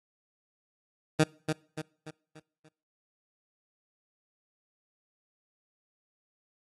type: tone with echo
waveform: 15% pulse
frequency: 155.56 Hz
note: D#3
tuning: in tune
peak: -13 dBFS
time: 1.19-1.24 s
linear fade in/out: 10 ms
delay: 290 ms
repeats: 5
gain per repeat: -7 dB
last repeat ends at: 2.69 s
effects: noise-tail reverb RT60 0.5 s tail -25 dB re dry + AAC 32 kbps